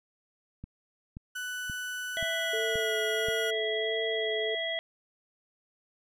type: click train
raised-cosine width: 5 ms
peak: -28 dBFS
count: 6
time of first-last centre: 0.64-3.286 s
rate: 1.89 Hz
type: tone with pitch glide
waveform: 35% pulse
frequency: 1490 to 1445.1 Hz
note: F#6 to F#6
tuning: +12 to -41 cents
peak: -32 dBFS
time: 1.35-3.51 s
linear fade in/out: 10 ms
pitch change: -53 cents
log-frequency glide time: 2.28-2.95 s
type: harmonic tone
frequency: 659.3 Hz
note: E5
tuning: in tune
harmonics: 1 / 3 / 5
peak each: -34 / -34 / -34 dBFS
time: 2.17-4.79 s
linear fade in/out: 0 ms
type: tone with vibrato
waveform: sine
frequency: 440 Hz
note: A4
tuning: in tune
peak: -31 dBFS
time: 2.53-4.55 s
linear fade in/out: 5 ms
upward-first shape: sine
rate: 1.5 Hz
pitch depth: 27 cents each way
effects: none